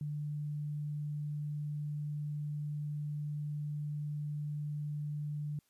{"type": "tone", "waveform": "sine", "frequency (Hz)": 148.2, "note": "D3", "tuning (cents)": 16, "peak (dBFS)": -35, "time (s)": [0.01, 5.59], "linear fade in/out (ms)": 2, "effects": ["white hiss -75 dBFS RMS until 5.69 s", "resampled to 32000 Hz"]}